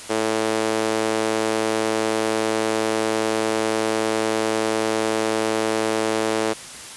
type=tone with high-pass filter; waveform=sawtooth; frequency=110 Hz; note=A2; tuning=in tune; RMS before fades=-22 dBFS; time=0.09-6.54 s; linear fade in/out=20 ms; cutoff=400 Hz; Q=1.7; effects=white hiss -37 dBFS RMS until 6.96 s + resampled to 24000 Hz